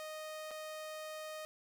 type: tone with dropouts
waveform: sawtooth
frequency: 621 Hz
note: D#5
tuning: 3 cents flat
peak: -39 dBFS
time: 0-1.45 s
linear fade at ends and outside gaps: 0 ms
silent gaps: 0.509-0.513 s
effects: none